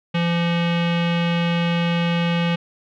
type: tone with low-pass filter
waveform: square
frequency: 170.6 Hz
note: F3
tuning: 40 cents flat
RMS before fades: -20 dBFS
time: 0.14-2.56 s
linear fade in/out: 10 ms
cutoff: 2900 Hz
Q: 3.2
effects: none